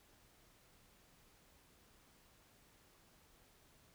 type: silence
effects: pink hiss -68 dBFS RMS until 3.94 s

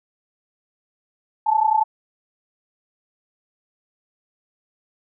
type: tone pair together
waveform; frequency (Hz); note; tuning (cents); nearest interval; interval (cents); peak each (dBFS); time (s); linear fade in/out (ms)
sine; 856 / 886.6; A5 / A5; -48 / +13; minor second; 61; -18; 1.46-1.84; 10
effects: none

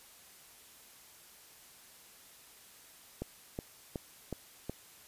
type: click train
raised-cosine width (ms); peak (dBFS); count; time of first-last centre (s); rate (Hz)
2; -23; 5; 3.22-4.696; 2.71
effects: white hiss -57 dBFS RMS until 5.07 s + resampled to 32000 Hz

